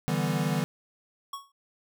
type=chord; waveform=square; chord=E minor seventh; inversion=third; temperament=equal; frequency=146.83 / 164.81 / 196 / 246.9 Hz; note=D3 / E3 / G3 / B3; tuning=0 / 0 / 0 / 0 cents; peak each=-31 / -30 / -33 / -34 dBFS; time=0.08-0.64 s; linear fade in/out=0 ms
type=tone with exponential decay; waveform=square; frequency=1108.7 Hz; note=C#6; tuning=in tune; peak=-32 dBFS; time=1.33-1.52 s; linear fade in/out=5 ms; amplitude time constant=41 ms
effects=none